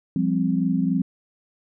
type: chord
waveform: sine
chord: F suspended second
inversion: none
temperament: equal with one note detuned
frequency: 174.61 / 198.28 / 261.6 Hz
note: F3 / G3 / C4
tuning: 0 / +20 / 0 cents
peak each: -23 / -24 / -23 dBFS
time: 0.16-1.02 s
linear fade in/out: 2 ms
effects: none